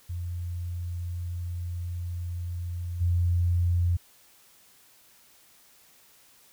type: tone with level steps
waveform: sine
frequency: 87.31 Hz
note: F2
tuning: in tune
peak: -30 / -21 dBFS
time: 0.09-3.97 s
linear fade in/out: 10 ms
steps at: 3 s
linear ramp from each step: 20 ms
effects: white hiss -58 dBFS RMS until 6.52 s